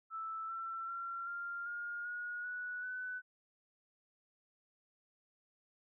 sine tone with pitch steps, 1318.5 / 1343.1 / 1368.2 / 1393.7 / 1419.7 / 1446.2 / 1473.1 / 1500.6 Hz, E6 / E6 / F6 / F6 / F6 / F#6 / F#6 / F#6, 0 / +32 / -36 / -4 / +28 / -40 / -8 / +24 cents, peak -39 dBFS, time 0.1-3.22 s, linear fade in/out 50 ms, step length 390 ms, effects none

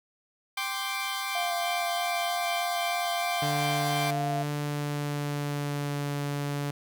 15% pulse chord, G suspended fourth, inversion none, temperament equal, 784 / 1046.5 / 1174.7 Hz, G5 / C6 / D6, 0 / 0 / 0 cents, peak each -28 dBFS, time 0.57-4.11 s, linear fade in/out 5 ms
sine tone with vibrato, 698.5 Hz, F5, in tune, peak -29 dBFS, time 1.35-4.43 s, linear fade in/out 5 ms, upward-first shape square, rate 3.2 Hz, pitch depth 10 cents each way
sawtooth tone with pitch glide, 146.83 to 143.64 Hz, D3 to D3, 0 to -38 cents, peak -25 dBFS, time 3.42-6.71 s, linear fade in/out 5 ms, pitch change -38 cents, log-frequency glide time 4.51-6.11 s
effects none

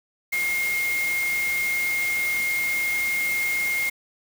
sine tone in noise, 2136 Hz, C7, 35 cents sharp, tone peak -22 dBFS, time 0.32-3.9 s, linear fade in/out 10 ms, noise white, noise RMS -33 dBFS, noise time 0.32-3.9 s, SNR +8 dB, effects none

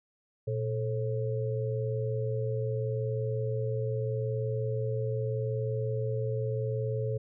sine tone cluster, 118.4 / 437.2 / 538 Hz, A#2 / A4 / C5, +27 / -11 / +48 cents, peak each -30 / -34 / -37 dBFS, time 0.47-7.18 s, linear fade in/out 10 ms, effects none

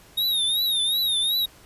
square tone with vibrato, 3729 Hz, A#7, in tune, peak -21 dBFS, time 0.17-1.46 s, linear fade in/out 10 ms, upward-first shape triangle, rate 2.7 Hz, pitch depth 120 cents each way, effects pink hiss -51 dBFS RMS until 1.65 s + resampled to 32000 Hz

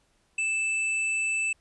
sine tone with tanh clipping, 2637 Hz, E7, in tune, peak -26 dBFS, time 0.38-1.53 s, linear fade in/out 5 ms, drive 18 dB, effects pink hiss -68 dBFS RMS until 1.6 s + resampled to 24000 Hz

